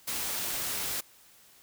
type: noise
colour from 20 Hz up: white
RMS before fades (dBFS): -33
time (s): 0.07-1.01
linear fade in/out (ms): 10
effects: white hiss -58 dBFS RMS until 1.62 s